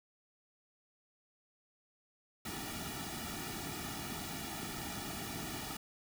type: noise with comb filter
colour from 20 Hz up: pink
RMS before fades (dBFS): -42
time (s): 2.45-5.77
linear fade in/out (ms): 5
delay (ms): 1.9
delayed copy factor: -0.95
effects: none